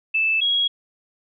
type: tone pair in turn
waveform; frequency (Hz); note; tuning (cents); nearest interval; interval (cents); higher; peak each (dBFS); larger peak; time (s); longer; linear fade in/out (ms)
sine; 2633 / 3309; E7 / G#7; -3 / -7; major third; 396; second; -17; neither; 0.14-0.41 / 0.41-0.68; neither; 10
effects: none